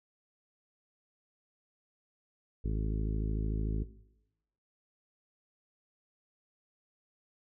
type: harmonic tone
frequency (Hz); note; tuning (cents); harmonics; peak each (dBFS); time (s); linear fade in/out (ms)
53.4; G#1; +49; 1 / 2 / 3 / 4 / 5 / 6 / 7 / 8; -31 / -37 / -41 / -43 / -45 / -47 / -48 / -49; 2.64-3.84; 10
effects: noise-tail reverb RT60 0.9 s tail -17 dB re dry